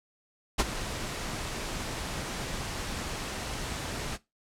pink noise with ADSR envelope, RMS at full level -22 dBFS, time 0.58-4.18 s, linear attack 18 ms, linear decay 32 ms, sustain -13 dB, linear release 36 ms, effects noise-tail reverb RT60 0.2 s tail -18 dB re dry + low-pass 9000 Hz 12 dB/octave

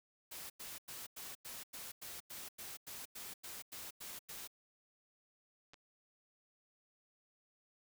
white noise bursts, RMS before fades -48 dBFS, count 15, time 0.31-4.476 s, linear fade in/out 10 ms, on 190 ms, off 94 ms
clicks, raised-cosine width 0.2 ms, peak -39 dBFS, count 2, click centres 5.735 / 5.742 s
effects none

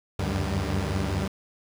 sawtooth tone cluster, 73.1 / 91.3 / 96.5 / 152.7 / 197.3 Hz, D2 / F#2 / G2 / D#3 / G3, -7 / -23 / -27 / -32 / +11 cents, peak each -27 / -29 / -25 / -31 / -30 dBFS, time 0.19-1.28 s, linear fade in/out 5 ms, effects low-pass 8000 Hz 12 dB/octave + 8-bit

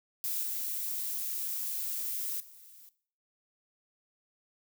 violet noise with level steps, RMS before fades -33 / -35 / -54 dBFS, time 0.24-2.89 s, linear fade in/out 0 ms, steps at 0.43 / 2.4 s, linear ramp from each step 2 ms, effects noise-tail reverb RT60 0.5 s tail -17 dB re dry

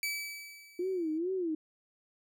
sawtooth tone with exponential decay, 2299 Hz, D7, 37 cents flat, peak -27 dBFS, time 0.03-1.18 s, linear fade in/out 1 ms, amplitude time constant 250 ms
sine tone with vibrato, 343.3 Hz, F4, 30 cents flat, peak -30 dBFS, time 0.79-1.55 s, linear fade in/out 5 ms, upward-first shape sine, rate 2.3 Hz, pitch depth 180 cents each way
effects none

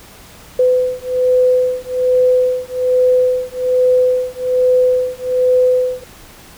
sine beating tone pair, 504 / 505.2 Hz, B4 / B4, +35 / +39 cents, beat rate 1.2 Hz, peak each -14 dBFS, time 0.59-6.04 s, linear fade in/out 5 ms, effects pink hiss -40 dBFS RMS until 6.57 s

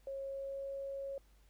sine tone with pitch glide, 545 to 549.4 Hz, C#5 to C#5, -29 to -16 cents, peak -39 dBFS, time 0.07-1.18 s, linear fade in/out 2 ms, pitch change +13 cents, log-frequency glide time 0.24-0.65 s, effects added 50 Hz sine -63 dBFS peak until 1.49 s + pink hiss -72 dBFS RMS until 1.49 s

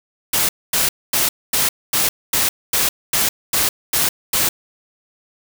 white noise bursts, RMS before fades -17 dBFS, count 11, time 0.33-4.49 s, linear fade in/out 5 ms, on 160 ms, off 240 ms, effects none

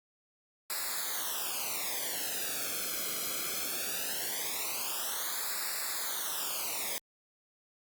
white noise with flanger, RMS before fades -35 dBFS, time 0.7-6.98 s, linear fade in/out 0 ms, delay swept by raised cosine 0.32 to 1.1 ms, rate 0.2 Hz, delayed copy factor -0.95, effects Opus 48 kbps

